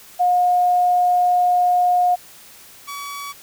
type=tone pair in turn; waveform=sine / sawtooth; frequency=717 / 1135.6 Hz; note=F5 / C#6; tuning=+45 / +41 cents; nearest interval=minor sixth; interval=796 cents; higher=second; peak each=-13 / -25 dBFS; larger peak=first; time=0.19-2.16 / 2.87-3.33 s; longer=first; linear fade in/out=20 ms; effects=white hiss -44 dBFS RMS until 3.42 s